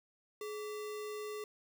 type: tone with sample-and-hold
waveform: sine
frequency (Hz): 422.8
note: G#4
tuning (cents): +31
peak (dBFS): -39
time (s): 0.41-1.44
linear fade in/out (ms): 2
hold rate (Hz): 1575
effects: none